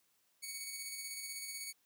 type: tone with tremolo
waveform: 10% pulse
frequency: 2233 Hz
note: C#7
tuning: 12 cents sharp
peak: -32 dBFS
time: 0.42-1.73 s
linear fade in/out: 20 ms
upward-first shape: square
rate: 16 Hz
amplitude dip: 30%
effects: white hiss -75 dBFS RMS until 1.85 s + high-pass 100 Hz 12 dB/octave